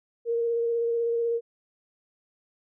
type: tone with vibrato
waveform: sine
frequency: 466.2 Hz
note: A#4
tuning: in tune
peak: -23 dBFS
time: 0.25-1.41 s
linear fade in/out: 50 ms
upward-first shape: square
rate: 16 Hz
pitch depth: 12 cents each way
effects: none